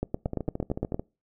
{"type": "two click trains", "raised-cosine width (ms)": 2, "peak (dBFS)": [-18, -14], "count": [11, 9], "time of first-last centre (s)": [[0.26, 0.995], [0.03, 0.944]], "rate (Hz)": [13.6, 8.75], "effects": ["noise-tail reverb RT60 0.3 s tail -24 dB re dry"]}